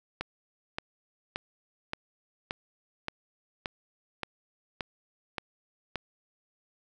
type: click train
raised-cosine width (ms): 0.3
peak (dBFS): -16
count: 11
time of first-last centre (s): 0.21-5.957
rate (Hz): 1.74
effects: none